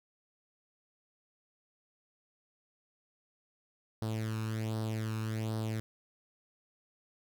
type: tone with flanger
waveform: sawtooth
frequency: 110.2 Hz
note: A2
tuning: 3 cents sharp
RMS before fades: -35 dBFS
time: 4.02-5.8 s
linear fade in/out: 0 ms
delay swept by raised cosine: 0.21 to 0.77 ms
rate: 1.3 Hz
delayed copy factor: +0.7
effects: none